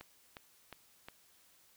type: click train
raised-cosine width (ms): 0.3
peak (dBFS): -30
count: 4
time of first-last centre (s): 0.01-1.085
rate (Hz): 2.79
effects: white hiss -66 dBFS RMS until 1.76 s